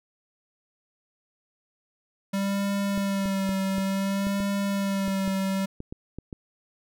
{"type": "tone with vibrato", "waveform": "square", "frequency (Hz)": 196, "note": "G3", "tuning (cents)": 0, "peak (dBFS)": -25, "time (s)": [2.33, 5.66], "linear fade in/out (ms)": 10, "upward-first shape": "sine", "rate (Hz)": 0.57, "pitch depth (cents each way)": 30}
{"type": "clicks", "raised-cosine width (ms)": 3, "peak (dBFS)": -23, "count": 12, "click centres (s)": [2.977, 3.257, 3.492, 3.782, 4.269, 4.403, 5.08, 5.278, 5.804, 5.925, 6.186, 6.328]}
{"effects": []}